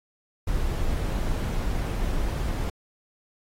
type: noise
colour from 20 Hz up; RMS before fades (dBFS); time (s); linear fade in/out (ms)
brown; -26; 0.47-2.7; 5
effects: AAC 48 kbps